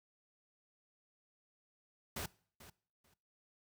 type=noise with echo; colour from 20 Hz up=pink; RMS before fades=-41 dBFS; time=2.16-2.26 s; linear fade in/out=5 ms; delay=440 ms; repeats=2; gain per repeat=-15 dB; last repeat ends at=3.14 s; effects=noise-tail reverb RT60 0.5 s tail -22 dB re dry + high-pass 60 Hz 12 dB/octave